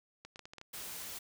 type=clicks; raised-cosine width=0.2 ms; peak=-31 dBFS; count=7; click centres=0.25 / 0.359 / 0.393 / 0.455 / 0.535 / 0.583 / 0.614 s
type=noise; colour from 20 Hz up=white; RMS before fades=-44 dBFS; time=0.73-1.19 s; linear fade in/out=10 ms
effects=none